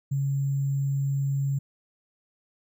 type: tone with sample-and-hold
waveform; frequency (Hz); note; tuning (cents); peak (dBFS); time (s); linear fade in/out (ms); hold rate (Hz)
sine; 138.59; C#3; 0; -23; 0.11-1.59; 10; 7350
effects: none